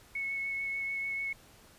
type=tone with vibrato; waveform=sine; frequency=2200 Hz; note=C#7; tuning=14 cents flat; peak=-32 dBFS; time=0.15-1.33 s; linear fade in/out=5 ms; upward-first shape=sine; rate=6.8 Hz; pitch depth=10 cents each way; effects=pink hiss -58 dBFS RMS until 1.78 s + resampled to 32000 Hz